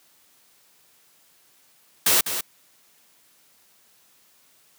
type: noise with echo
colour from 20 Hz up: white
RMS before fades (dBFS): -18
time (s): 2.06-2.21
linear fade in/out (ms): 5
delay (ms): 200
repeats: 1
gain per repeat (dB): -9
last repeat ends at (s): 2.41
effects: white hiss -59 dBFS RMS until 4.78 s + high-pass 100 Hz 12 dB/octave